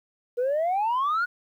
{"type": "exponential sweep", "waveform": "sine", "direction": "up", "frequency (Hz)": [473.2, 1480], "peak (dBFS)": -20, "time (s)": [0.37, 1.26], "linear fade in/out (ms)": 20, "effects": ["tanh soft clip ceiling -20 dBFS", "10-bit"]}